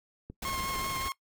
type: click train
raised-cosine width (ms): 3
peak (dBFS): -29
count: 4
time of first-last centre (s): 0.3-0.759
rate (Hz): 6.54
type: noise with tremolo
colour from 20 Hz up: pink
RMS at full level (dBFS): -37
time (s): 0.42-1.09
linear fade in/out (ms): 5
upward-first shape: square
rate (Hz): 19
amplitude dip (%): 35
type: tone with vibrato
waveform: sawtooth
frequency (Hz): 1073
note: C6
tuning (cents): +43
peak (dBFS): -29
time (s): 0.45-1.12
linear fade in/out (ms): 0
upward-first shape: sine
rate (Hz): 5.2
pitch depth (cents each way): 20
effects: noise-tail reverb RT60 0.1 s tail -20 dB re dry